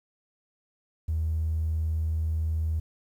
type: tone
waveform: triangle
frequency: 79.5 Hz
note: D#2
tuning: 38 cents sharp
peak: -21 dBFS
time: 1.08-2.8 s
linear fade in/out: 10 ms
effects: tanh soft clip ceiling -22 dBFS + 10-bit